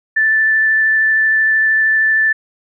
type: tone with vibrato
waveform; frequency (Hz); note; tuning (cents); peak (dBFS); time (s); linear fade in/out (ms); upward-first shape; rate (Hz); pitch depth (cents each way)
sine; 1760; A6; 0; -10; 0.16-2.33; 10; triangle; 13; 10
effects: none